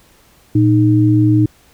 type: tone pair together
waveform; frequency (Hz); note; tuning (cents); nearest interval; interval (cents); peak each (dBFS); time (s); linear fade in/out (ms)
sine; 115.63 / 308.7; A#2 / D#4; -14 / -14; octave + perfect fourth; 1700; -11; 0.55-1.46; 5
effects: pink hiss -50 dBFS RMS until 1.73 s